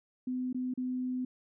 sine tone with dropouts, 253.4 Hz, B3, 45 cents sharp, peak -31 dBFS, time 0.27-1.25 s, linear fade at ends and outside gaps 5 ms, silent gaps 0.529-0.545 / 0.739-0.775 s, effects none

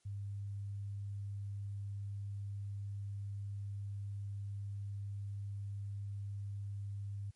sine tone, 100.4 Hz, G2, 42 cents sharp, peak -39 dBFS, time 0.05-7.31 s, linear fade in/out 10 ms, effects white hiss -75 dBFS RMS until 7.35 s + MP3 48 kbps

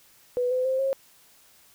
sine tone with pitch steps, 493.9 / 508.7 / 523.9 / 539.5 Hz, B4 / C5 / C5 / C#5, 0 / -49 / +2 / -47 cents, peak -22 dBFS, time 0.37-0.93 s, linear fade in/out 0 ms, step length 140 ms, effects white hiss -57 dBFS RMS until 1.74 s

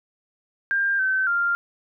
sine tone with pitch steps, 1597 / 1536 / 1395 Hz, G6 / G6 / F6, +32 / -36 / -2 cents, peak -19 dBFS, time 0.71-1.55 s, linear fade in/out 0 ms, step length 280 ms, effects none

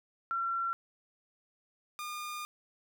sine / sawtooth tone pair in turn, 1361 / 1212.5 Hz, F6 / D#6, -45 / -45 cents, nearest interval major second, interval 200 cents, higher first, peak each -30 / -34 dBFS, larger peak first, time 0.31-0.73 / 1.99-2.45 s, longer second, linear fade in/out 0 ms, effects none

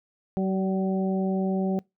harmonic tone with a mistuned harmonic, 190 Hz, F#3, 46 cents sharp, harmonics 1 / 2 / 3 / 4, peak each -24 / -30 / -34 / -36 dBFS, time 0.37-1.79 s, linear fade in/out 0 ms, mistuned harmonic 3, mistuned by +17 cents, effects noise-tail reverb RT60 0.2 s tail -25 dB re dry

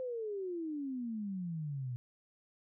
sine exponential sweep, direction down, 523.3 to 119.8 Hz, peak -36 dBFS, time 0-1.96 s, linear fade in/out 0 ms, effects none

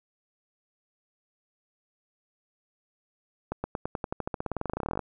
accelerating click train, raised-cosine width 1 ms, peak -16 dBFS, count 28, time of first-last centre 3.52-4.993 s, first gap 120 ms, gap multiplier 0.93, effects none

